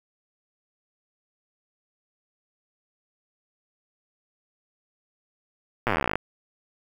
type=slowing click train; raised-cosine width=0.5 ms; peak=-8 dBFS; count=22; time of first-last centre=5.87-6.156 s; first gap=8 ms; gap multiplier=1.05; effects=7-bit